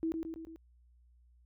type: tone with echo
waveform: sine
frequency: 325.1 Hz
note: E4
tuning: 24 cents flat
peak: -30 dBFS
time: 0.03-0.12 s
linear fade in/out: 0 ms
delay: 110 ms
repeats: 4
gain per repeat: -4 dB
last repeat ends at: 0.56 s
effects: added 60 Hz sine -61 dBFS peak until 1.45 s